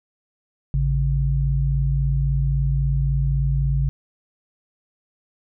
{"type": "tone pair together", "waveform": "sine", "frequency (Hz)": [54.92, 138.59], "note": ["A1", "C#3"], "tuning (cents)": [-3, 0], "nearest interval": "octave + major third", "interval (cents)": 1603, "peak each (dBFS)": -20, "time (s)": [0.74, 3.89], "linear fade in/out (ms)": 0, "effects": []}